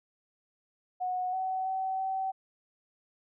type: tone with pitch steps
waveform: sine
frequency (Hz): 733 / 754 / 761 / 765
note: F#5 / F#5 / F#5 / G5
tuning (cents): -16 / +32 / +48 / -42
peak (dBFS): -29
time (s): 1-2.32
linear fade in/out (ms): 20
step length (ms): 330
effects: none